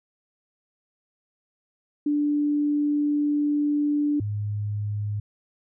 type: tone pair in turn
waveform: sine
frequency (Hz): 293.5 / 103.99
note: D4 / G#2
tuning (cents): -1 / +3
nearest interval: octave + tritone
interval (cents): 1796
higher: first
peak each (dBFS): -20 / -25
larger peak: first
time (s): 2.06-4.2 / 4.2-5.2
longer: first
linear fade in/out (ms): 5
effects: none